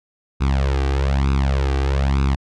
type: tone with flanger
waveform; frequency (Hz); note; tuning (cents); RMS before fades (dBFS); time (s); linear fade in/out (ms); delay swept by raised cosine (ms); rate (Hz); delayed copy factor
sawtooth; 68.1; C#2; -30; -18; 0.4-2.36; 20; 0.79 to 2.59; 1.1; +0.95
effects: low-pass 5000 Hz 12 dB/octave